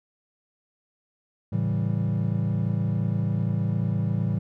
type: chord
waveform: triangle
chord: A dominant seventh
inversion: none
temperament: equal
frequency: 110 / 138.59 / 164.81 / 196 Hz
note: A2 / C#3 / E3 / G3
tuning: 0 / 0 / 0 / 0 cents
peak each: -24 / -28 / -26 / -28 dBFS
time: 1.52-4.39 s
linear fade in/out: 10 ms
effects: none